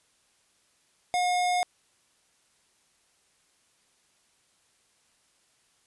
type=tone; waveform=square; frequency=719 Hz; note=F#5; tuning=50 cents flat; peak=-24 dBFS; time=1.14-1.63 s; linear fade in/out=0 ms; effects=white hiss -67 dBFS RMS until 5.86 s + resampled to 24000 Hz